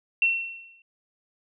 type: tone with exponential decay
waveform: sine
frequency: 2713 Hz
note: E7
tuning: 49 cents sharp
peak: -16 dBFS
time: 0.22-0.82 s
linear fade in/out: 2 ms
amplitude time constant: 130 ms
effects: none